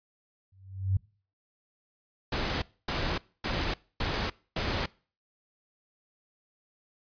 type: tone with exponential growth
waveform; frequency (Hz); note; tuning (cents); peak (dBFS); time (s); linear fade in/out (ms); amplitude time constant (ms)
sine; 95.7; G2; -41; -20; 0.52-0.97; 5; 97
type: noise bursts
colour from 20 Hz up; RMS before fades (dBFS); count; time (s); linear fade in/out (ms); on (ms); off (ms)
pink; -30; 5; 2.32-4.86; 5; 300; 260
effects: noise-tail reverb RT60 0.4 s tail -23 dB re dry + resampled to 11025 Hz